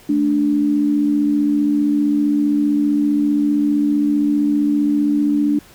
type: tone pair together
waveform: sine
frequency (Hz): 217.5 / 292.8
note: A3 / D4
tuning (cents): -20 / -5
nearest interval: perfect fourth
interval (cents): 515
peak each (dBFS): -21 / -14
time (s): 0.09-5.59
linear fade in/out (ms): 5
effects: pink hiss -46 dBFS RMS until 5.74 s